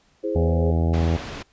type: chord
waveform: sine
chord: E augmented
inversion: none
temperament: equal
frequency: 329.6 / 415.3 / 523.3 Hz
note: E4 / G#4 / B#4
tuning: 0 / 0 / 0 cents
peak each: -27 dBFS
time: 0.23-0.72 s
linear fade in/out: 20 ms
type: harmonic tone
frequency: 82.41 Hz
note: E2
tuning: in tune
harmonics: 1 / 2 / 3 / 4 / 5 / 6 / 7 / 8 / 9 / 10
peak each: -19 / -25 / -29 / -31 / -33 / -35 / -36 / -37 / -38 / -39 dBFS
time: 0.35-1.17 s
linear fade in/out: 10 ms
type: low-pass noise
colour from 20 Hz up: pink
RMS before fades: -34 dBFS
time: 0.93-1.43 s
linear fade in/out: 10 ms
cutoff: 4400 Hz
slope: 12 dB/octave
effects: pink hiss -61 dBFS RMS until 1.52 s + resampled to 16000 Hz